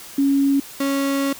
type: tone pair in turn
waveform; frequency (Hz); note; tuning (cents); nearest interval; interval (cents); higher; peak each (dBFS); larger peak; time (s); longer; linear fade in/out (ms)
sine / 35% pulse; 277.2 / 276.2; C#4 / C#4; 0 / -6; unison; 6; first; -14 / -17; first; 0.18-0.6 / 0.8-1.33; second; 5
effects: white hiss -39 dBFS RMS until 1.39 s